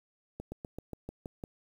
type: slowing click train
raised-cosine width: 2 ms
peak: -26 dBFS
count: 8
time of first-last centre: 0.4-1.438 s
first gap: 120 ms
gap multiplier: 1.07
effects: 9-bit